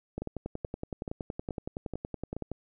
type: two click trains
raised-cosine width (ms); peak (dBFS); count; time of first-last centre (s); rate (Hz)
2; -22 / -21; 6 / 26; 0.22-2.366 / 0.18-2.516; 2.33 / 10.7
effects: none